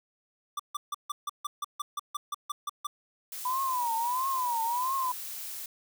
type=tone bursts; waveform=square; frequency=1174.7 Hz; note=D6; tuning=in tune; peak=-31 dBFS; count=14; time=0.57-2.87 s; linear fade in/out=5 ms; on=25 ms; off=150 ms
type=noise; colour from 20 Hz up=blue; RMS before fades=-39 dBFS; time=3.32-5.66 s; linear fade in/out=2 ms
type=tone with vibrato; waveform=sine; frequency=987.8 Hz; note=B5; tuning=in tune; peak=-27 dBFS; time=3.45-5.12 s; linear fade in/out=5 ms; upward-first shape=triangle; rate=1.5 Hz; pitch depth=170 cents each way
effects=none